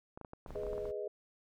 clicks, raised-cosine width 1 ms, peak -32 dBFS, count 12, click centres 0.175 / 0.213 / 0.248 / 0.334 / 0.462 / 0.506 / 0.557 / 0.634 / 0.667 / 0.732 / 0.78 / 0.855 s
brown noise, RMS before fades -48 dBFS, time 0.46-0.92 s, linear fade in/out 20 ms
sine chord, G# minor, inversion none, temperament equal, 415.3 / 493.9 / 622.3 Hz, G#4 / B4 / D#5, 0 / 0 / 0 cents, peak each -39 / -43 / -42 dBFS, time 0.55-1.08 s, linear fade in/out 5 ms
effects none

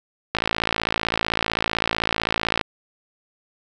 click train, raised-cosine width 0.3 ms, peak -4 dBFS, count 127, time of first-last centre 0.35-2.612 s, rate 55.7 Hz, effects none

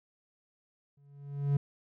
triangle tone with exponential growth, 141.7 Hz, C#3, 38 cents sharp, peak -20 dBFS, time 0.97-1.57 s, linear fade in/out 5 ms, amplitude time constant 130 ms, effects none

